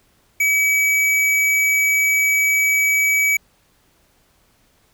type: tone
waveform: square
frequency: 2281 Hz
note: C#7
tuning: 49 cents sharp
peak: -15 dBFS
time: 0.4-3.37 s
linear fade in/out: 5 ms
effects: pink hiss -59 dBFS RMS until 4.93 s